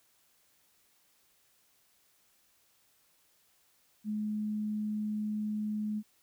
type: tone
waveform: sine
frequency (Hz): 212.1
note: G#3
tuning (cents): +37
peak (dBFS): -31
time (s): 4.04-6.03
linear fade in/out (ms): 50
effects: white hiss -69 dBFS RMS until 6.22 s